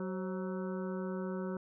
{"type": "harmonic tone with a mistuned harmonic", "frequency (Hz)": 187.7, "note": "F#3", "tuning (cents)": 25, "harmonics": [1, 2, 3, 5, 6, 7, 8], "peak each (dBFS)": [-37, -40, -44, -50, -55, -51, -53], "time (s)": [0, 1.57], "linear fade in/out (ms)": 2, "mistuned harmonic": 3, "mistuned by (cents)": -75, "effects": []}